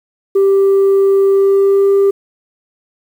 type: tone with pitch glide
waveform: sine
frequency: 392 to 395.9 Hz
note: G4 to G4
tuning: 0 to +17 cents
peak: -5 dBFS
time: 0.35-2.11 s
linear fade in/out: 10 ms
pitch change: +17 cents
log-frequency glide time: 1.34-1.91 s
effects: tanh soft clip ceiling -6 dBFS + 7-bit